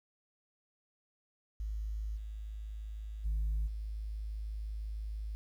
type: tone with level steps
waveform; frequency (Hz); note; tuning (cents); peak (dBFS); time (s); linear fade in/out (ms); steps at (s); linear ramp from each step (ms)
sine; 53; G#1; +36; -34 / -39 / -28 / -36; 1.6-5.35; 0; 2.16 / 3.24 / 3.66; 20
effects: tanh soft clip ceiling -28 dBFS + 11-bit

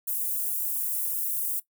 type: high-pass noise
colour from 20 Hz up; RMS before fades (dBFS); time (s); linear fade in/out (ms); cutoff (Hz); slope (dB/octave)
white; -29; 0.07-1.6; 10; 10000; 24
effects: noise-tail reverb RT60 0.1 s tail -17 dB re dry

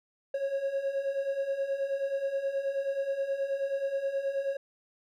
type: beating tone pair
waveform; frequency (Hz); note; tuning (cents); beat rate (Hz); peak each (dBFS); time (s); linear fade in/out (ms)
triangle; 542 / 551.4; C#5 / C#5; -39 / -9; 9.4; -33 / -28; 0.34-4.57; 5
effects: none

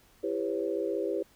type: chord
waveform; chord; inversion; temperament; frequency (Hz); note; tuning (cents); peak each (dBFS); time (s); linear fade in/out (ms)
sine; C# half-diminished seventh; first; just; 332.6 / 399.1 / 498.9 / 554.4; E4 / G4 / B4 / C#5; +16 / +31 / +17 / 0; -34 / -32 / -34 / -36; 0.23-1.23; 10
effects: pink hiss -62 dBFS RMS until 1.35 s

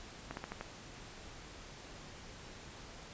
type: slowing click train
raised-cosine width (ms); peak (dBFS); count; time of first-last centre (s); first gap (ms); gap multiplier
0.5; -25; 5; 0.31-0.61; 61; 1.14
effects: pink hiss -51 dBFS RMS until 3.13 s + resampled to 16000 Hz

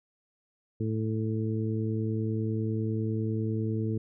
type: harmonic tone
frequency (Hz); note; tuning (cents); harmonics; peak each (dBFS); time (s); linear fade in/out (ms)
110; A2; 0; 1 / 2 / 3 / 4; -29 / -33 / -35 / -37; 0.8-3.98; 5
effects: none

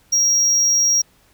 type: tone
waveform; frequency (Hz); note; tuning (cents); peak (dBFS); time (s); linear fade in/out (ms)
triangle; 5640; F8; +16; -12; 0.12-1.02; 10
effects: pink hiss -56 dBFS RMS until 1.33 s

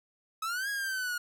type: exponential two-way sweep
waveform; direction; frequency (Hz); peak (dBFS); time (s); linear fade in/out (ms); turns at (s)
45% pulse; up then down; 1271 to 1663 to 1432; -31; 0.42-1.18; 5; 0.69
effects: none

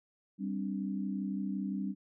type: chord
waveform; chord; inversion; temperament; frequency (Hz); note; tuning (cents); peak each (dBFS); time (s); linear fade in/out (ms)
sine; G suspended fourth; none; equal; 196 / 261.6 / 293.7; G3 / C4 / D4; 0 / 0 / 0; -34 / -40 / -40; 0.38-1.95; 50
effects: none

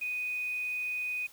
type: tone with quantisation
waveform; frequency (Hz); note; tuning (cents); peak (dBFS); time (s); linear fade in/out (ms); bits
sine; 2489; D#7; 0; -31; 0.01-1.27; 10; 9
effects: white hiss -56 dBFS RMS until 1.32 s

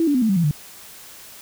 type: tone with pitch steps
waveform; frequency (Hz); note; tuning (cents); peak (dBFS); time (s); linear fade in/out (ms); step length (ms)
sine; 329.6 / 288.6 / 252.7 / 221.3 / 193.73 / 169.63 / 148.53; E4 / D4 / B3 / A3 / G3 / E3 / D3; 0 / -30 / +40 / +10 / -20 / +50 / +20; -15; 0-0.511; 2; 73
effects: white hiss -42 dBFS RMS until 1.41 s

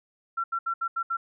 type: tone bursts at uneven times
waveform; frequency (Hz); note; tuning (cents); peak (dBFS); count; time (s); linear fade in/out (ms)
sine; 1358; F6; -49; -25; 6; 0.37-0.44 / 0.52-0.59 / 0.66-0.74 / 0.81-0.88 / 0.96-1.03 / 1.1-1.17; 10
effects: none

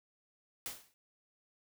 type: noise with exponential decay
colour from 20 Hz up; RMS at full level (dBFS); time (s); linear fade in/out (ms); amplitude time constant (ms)
white; -38; 0.66-0.94; 0; 60
effects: none

